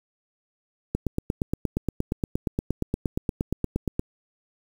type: click train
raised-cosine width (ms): 3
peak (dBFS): -11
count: 27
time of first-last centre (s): 0.95-3.994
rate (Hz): 8.54
effects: 7-bit